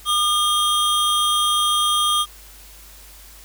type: tone pair together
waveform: square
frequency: 1208 / 3230 Hz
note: D6 / G#7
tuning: +48 / -49 cents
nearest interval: octave + perfect fourth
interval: 1703 cents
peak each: -20 dBFS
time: 0.05-2.26 s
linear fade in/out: 50 ms
effects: added 50 Hz sine -45 dBFS peak until 3.44 s + white hiss -45 dBFS RMS until 3.44 s